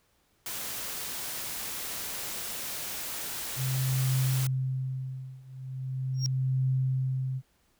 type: noise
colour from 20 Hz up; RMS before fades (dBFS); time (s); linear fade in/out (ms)
white; -36; 0.46-4.47; 2
type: tone with tremolo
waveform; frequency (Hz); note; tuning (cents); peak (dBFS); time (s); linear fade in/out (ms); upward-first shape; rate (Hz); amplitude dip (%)
sine; 130.81; C3; 0; -23; 3.56-7.42; 50; triangle; 0.4; 95
type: tone with exponential growth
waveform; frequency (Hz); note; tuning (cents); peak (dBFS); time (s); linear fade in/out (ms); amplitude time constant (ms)
triangle; 5588; F8; 0; -24; 6.14-6.26; 0; 25
effects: pink hiss -69 dBFS RMS until 7.79 s